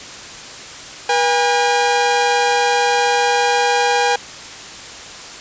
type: tone pair together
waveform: sawtooth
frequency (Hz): 482.7 / 811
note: B4 / G#5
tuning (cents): -40 / -41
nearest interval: major sixth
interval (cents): 899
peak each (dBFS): -14 / -11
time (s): 1.09-4.16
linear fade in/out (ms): 5
effects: white hiss -33 dBFS RMS until 5.4 s + resampled to 16000 Hz